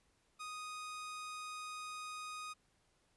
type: tone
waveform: sawtooth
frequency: 1244 Hz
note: D#6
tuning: 1 cent flat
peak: -40 dBFS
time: 0.39-2.54 s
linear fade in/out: 20 ms
effects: pink hiss -75 dBFS RMS until 3.16 s + resampled to 24000 Hz